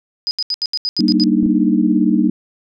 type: tone bursts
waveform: sine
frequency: 4978 Hz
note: D#8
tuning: in tune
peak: -16 dBFS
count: 9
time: 0.27-1.238 s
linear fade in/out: 0 ms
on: 40 ms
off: 76 ms
type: chord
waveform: sine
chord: Eb major seventh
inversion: first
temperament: equal with one note detuned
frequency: 193.97 / 233.1 / 293.7 / 311.1 Hz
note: G3 / Bb3 / D4 / Eb4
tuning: -18 / 0 / 0 / 0 cents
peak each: -17 / -16 / -18 / -17 dBFS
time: 0.99-2.3 s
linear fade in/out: 5 ms
type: clicks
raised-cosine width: 3 ms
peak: -16 dBFS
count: 2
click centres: 1.429 / 1.462 s
effects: none